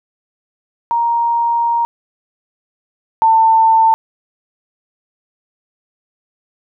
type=tone pair in turn; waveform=sine; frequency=936 / 894.9 Hz; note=A#5 / A5; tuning=+7 / +29 cents; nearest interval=minor second; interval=78 cents; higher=first; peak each=-12 / -7 dBFS; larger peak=second; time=0.91-1.85 / 3.22-3.94 s; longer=first; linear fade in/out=0 ms; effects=none